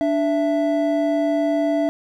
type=tone pair together; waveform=triangle; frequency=293.7 / 662.8 Hz; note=D4 / E5; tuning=0 / +9 cents; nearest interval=octave + major second; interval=1409 cents; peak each=-18 dBFS; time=0.01-1.89 s; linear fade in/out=0 ms; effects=none